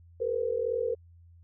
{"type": "tone cluster", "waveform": "sine", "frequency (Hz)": [406.9, 462.5, 505], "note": ["G#4", "A#4", "B4"], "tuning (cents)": [-35, -14, 39], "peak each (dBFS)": [-37, -29, -31], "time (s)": [0.2, 0.95], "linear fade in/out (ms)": 10, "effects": ["added 85 Hz sine -52 dBFS peak until 1.43 s"]}